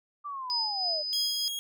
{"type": "linear sweep", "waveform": "sine", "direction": "down", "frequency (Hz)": [1185, 586], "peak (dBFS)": -34, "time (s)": [0.24, 1.03], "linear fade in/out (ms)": 20}
{"type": "tone with tremolo", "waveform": "sine", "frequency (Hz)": 5000, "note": "D#8", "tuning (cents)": 8, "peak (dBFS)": -26, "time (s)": [0.5, 1.48], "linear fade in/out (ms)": 0, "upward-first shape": "sine", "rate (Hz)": 3.2, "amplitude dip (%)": 45}
{"type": "tone", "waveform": "sawtooth", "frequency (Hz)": 3286, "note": "G#7", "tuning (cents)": -19, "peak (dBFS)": -29, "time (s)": [1.13, 1.59], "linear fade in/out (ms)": 0}
{"effects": []}